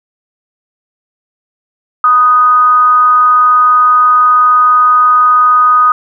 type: tone with frequency modulation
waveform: sine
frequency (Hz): 1243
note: D#6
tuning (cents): -2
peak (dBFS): -4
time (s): 2.04-5.92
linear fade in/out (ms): 2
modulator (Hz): 253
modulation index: 0.28
effects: none